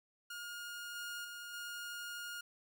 sawtooth tone with level steps, 1424 Hz, F6, 33 cents sharp, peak -40 / -38 / -42 / -39 dBFS, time 0.3-2.41 s, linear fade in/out 5 ms, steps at 0.95 / 1.24 / 1.53 s, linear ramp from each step 10 ms, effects none

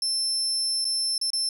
35% pulse tone with dropouts, 5320 Hz, E8, 15 cents sharp, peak -21 dBFS, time 0.02-1.49 s, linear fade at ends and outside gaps 2 ms, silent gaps 0.845-0.851 / 1.18-1.213 / 1.304-1.332 s, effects none

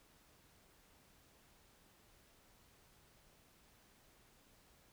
silence, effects pink hiss -68 dBFS RMS until 4.92 s

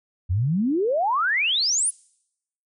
sine exponential sweep, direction up, 82.41 to 10270 Hz, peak -19 dBFS, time 0.29-1.91 s, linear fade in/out 20 ms, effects noise-tail reverb RT60 0.8 s tail -26 dB re dry

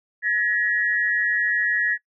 sine tone pair together, 1692.7 / 1900 Hz, G#6 / A#6, +33 / +33 cents, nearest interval major second, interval 200 cents, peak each -22 dBFS, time 0.22-1.98 s, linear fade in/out 50 ms, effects noise-tail reverb RT60 0.1 s tail -22 dB re dry

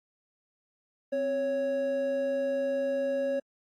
triangle tone pair together, 261.4 / 554.4 Hz, C4 / C#5, -1 / 0 cents, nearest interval octave + minor second, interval 1301 cents, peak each -34 / -25 dBFS, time 1.12-3.4 s, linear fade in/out 10 ms, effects AAC 64 kbps

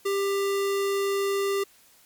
square tone, 396.3 Hz, G4, 19 cents sharp, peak -24 dBFS, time 0.05-1.64 s, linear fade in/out 10 ms, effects white hiss -57 dBFS RMS until 2.05 s + MP3 96 kbps

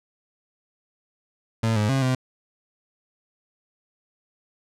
30% pulse tone with pitch steps, 112.9 / 105.6 / 134.5 / 128.7 Hz, A2 / G#2 / C3 / C3, +45 / +29 / +48 / -28 cents, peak -17 dBFS, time 1.63-2.15 s, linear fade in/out 5 ms, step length 130 ms, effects low-pass 9000 Hz 12 dB/octave

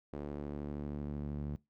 sawtooth tone with band-pass filter sweep, 72.9 Hz, D2, 12 cents flat, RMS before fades -40 dBFS, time 0.13-1.56 s, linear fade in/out 0 ms, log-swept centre 380 to 170 Hz, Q 1.2, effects noise-tail reverb RT60 0.2 s tail -21 dB re dry

